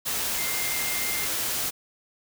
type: tone in noise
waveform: sine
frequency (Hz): 2100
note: C7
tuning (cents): +6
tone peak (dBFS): -33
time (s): 0.37-1.27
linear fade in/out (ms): 20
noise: white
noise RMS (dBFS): -28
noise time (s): 0.05-1.71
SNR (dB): -8
effects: none